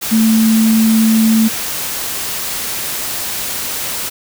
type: tone in noise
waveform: sine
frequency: 222.1 Hz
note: A3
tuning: 16 cents sharp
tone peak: -8 dBFS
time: 0.11-1.49 s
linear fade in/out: 20 ms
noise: white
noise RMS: -21 dBFS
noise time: 0.01-4.1 s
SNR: +10 dB
effects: none